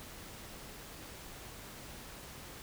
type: silence
effects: pink hiss -49 dBFS RMS until 2.62 s